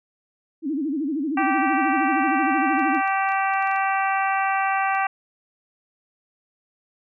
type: tone with vibrato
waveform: sine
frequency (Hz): 293.7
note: D4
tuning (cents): 0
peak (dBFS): -22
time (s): 0.62-3.02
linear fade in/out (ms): 50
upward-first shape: sine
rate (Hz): 13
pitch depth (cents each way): 190
type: harmonic tone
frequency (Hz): 388.3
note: G4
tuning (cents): -16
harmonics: 2 / 3 / 4 / 5 / 6 / 7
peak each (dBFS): -22 / -26 / -28 / -30 / -32 / -33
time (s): 1.37-5.07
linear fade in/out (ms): 5
type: clicks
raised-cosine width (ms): 0.2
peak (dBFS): -29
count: 11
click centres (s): 2.794 / 2.948 / 3.077 / 3.289 / 3.32 / 3.537 / 3.625 / 3.673 / 3.714 / 3.761 / 4.95
effects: none